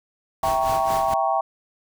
sine chord, E diminished seventh, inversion none, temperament equal, 659.3 / 784 / 932.3 / 1108.7 Hz, E5 / G5 / Bb5 / Db6, 0 / 0 / 0 / 0 cents, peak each -24 / -22 / -27 / -26 dBFS, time 0.43-1.41 s, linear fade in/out 5 ms
pink noise with tremolo, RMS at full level -31 dBFS, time 0.43-1.14 s, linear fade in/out 2 ms, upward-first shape sine, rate 4.4 Hz, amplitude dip 70%
effects none

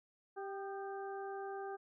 harmonic tone with a mistuned harmonic, 392 Hz, G4, in tune, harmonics 1 / 2 / 3 / 4, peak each -43 / -45 / -53 / -53 dBFS, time 0.36-1.77 s, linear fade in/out 20 ms, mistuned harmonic 3, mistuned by +57 cents, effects none

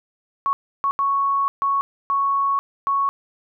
sine tone bursts at uneven times, 1108.7 Hz, C#6, in tune, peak -17 dBFS, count 6, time 0.46-0.53 / 0.84-0.91 / 0.99-1.48 / 1.62-1.81 / 2.1-2.59 / 2.87-3.09 s, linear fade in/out 0 ms, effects none

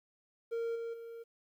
triangle tone with level steps, 462.1 Hz, A#4, 15 cents flat, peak -31 / -35 / -42 dBFS, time 0.51-1.24 s, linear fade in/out 20 ms, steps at 0.75 / 0.93 s, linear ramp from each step 10 ms, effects 12-bit

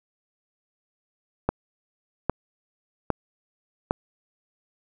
click train, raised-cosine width 1 ms, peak -7 dBFS, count 4, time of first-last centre 1.49-3.909 s, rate 1.24 Hz, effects none

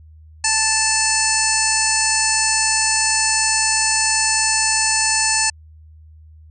harmonic tone with a mistuned harmonic, 879 Hz, A5, 2 cents flat, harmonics 1 / 2 / 3 / 5 / 6 / 7 / 8 / 9 / 10, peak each -24 / -24 / -24 / -24 / -24 / -24 / -24 / -24 / -24 dBFS, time 0.44-5.5 s, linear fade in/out 5 ms, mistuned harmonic 9, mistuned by +26 cents, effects added 78 Hz sine -41 dBFS peak until 6.5 s

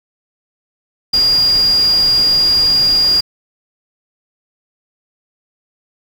sine tone in noise, 4828 Hz, D8, 47 cents sharp, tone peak -9 dBFS, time 1.13-3.21 s, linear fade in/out 10 ms, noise pink, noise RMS -27 dBFS, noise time 1.13-3.21 s, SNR +15 dB, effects none

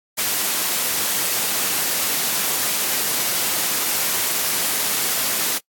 white high-pass noise, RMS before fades -21 dBFS, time 0.17-5.59 s, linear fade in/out 20 ms, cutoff 150 Hz, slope 12 dB/octave, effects noise-tail reverb RT60 0.1 s tail -24 dB re dry + AAC 64 kbps

